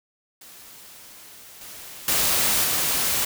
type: noise with level steps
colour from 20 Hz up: white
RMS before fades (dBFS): -45 / -40 / -21 / -23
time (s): 0.41-3.25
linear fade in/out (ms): 5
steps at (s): 1.61 / 2.08 / 2.64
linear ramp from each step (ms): 2
effects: none